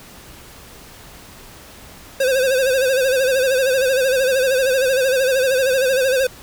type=tone with vibrato; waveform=square; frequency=523.3 Hz; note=C5; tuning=in tune; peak=-15 dBFS; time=2.2-6.27 s; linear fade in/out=5 ms; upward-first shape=sine; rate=13 Hz; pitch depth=77 cents each way; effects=pink hiss -41 dBFS RMS until 6.42 s